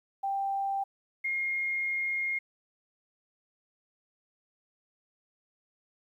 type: tone pair in turn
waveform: sine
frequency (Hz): 787 / 2137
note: G5 / C7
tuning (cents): +7 / +36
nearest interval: octave + perfect fourth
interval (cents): 1729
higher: second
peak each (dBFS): -28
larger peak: neither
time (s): 0.23-0.84 / 1.24-2.39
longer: second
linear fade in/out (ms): 10
effects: 11-bit